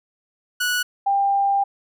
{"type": "tone pair in turn", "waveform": ["sawtooth", "sine"], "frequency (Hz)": [1471, 795.1], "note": ["F#6", "G5"], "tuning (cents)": [-11, 24], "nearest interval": "major seventh", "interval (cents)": 1065, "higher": "first", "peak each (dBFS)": -16, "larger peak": "neither", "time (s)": [[0.6, 0.83], [1.06, 1.64]], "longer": "second", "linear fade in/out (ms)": 10, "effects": []}